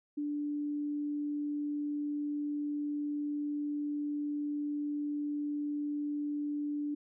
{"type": "tone", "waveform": "sine", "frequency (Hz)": 293.2, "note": "D4", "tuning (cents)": -3, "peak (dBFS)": -32, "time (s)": [0.17, 6.95], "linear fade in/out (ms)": 10, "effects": []}